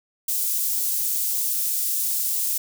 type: high-pass noise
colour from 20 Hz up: white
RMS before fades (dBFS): -24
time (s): 0.28-2.58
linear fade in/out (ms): 5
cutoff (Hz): 7600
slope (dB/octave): 12
effects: none